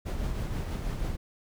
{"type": "noise with tremolo", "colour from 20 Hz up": "brown", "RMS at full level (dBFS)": -30, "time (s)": [0.05, 1.17], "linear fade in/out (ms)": 20, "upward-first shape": "triangle", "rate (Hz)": 6.2, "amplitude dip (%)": 40, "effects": []}